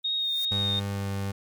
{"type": "noise with exponential growth", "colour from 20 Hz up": "blue", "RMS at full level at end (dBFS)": -38, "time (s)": [0.03, 0.45], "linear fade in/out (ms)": 1, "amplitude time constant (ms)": 90}
{"type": "tone with vibrato", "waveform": "sine", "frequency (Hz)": 3710, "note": "A#7", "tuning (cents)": -9, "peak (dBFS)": -25, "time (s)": [0.04, 0.8], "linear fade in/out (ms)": 10, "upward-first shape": "triangle", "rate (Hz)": 2.5, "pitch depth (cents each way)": 22}
{"type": "tone with pitch glide", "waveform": "30% pulse", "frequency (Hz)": [100, 98.62], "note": ["G2", "G2"], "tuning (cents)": [35, 11], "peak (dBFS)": -26, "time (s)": [0.51, 1.32], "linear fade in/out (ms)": 10, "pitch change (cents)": -24, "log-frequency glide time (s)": [0.87, 1.09]}
{"effects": []}